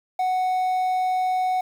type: tone with quantisation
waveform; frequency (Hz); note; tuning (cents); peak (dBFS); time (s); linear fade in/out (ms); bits
triangle; 741; F#5; +2; -18; 0.19-1.61; 5; 8
effects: none